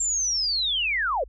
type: linear sweep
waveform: sine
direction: down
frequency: 7460 to 459.3 Hz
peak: -22 dBFS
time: 0-1.24 s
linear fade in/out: 5 ms
effects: added 50 Hz sine -43 dBFS peak until 1.28 s